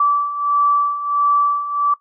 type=beating tone pair; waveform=sine; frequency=1157 / 1158.5 Hz; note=D6 / D6; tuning=-26 / -24 cents; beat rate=1.5 Hz; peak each=-20 / -15 dBFS; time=0-1.94 s; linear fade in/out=5 ms; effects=noise-tail reverb RT60 0.1 s tail -17 dB re dry